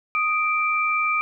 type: tone pair together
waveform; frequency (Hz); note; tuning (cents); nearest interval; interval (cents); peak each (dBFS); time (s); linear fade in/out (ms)
sine; 1244.3 / 2349; D#6 / D7; 0 / 0; major seventh; 1100; -22; 0.15-1.21; 0
effects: none